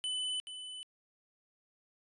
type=tone with echo; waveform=square; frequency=3006 Hz; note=F#7; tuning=27 cents sharp; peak=-34 dBFS; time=0.04-0.4 s; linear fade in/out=0 ms; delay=430 ms; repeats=1; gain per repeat=-9 dB; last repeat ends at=0.83 s; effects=resampled to 24000 Hz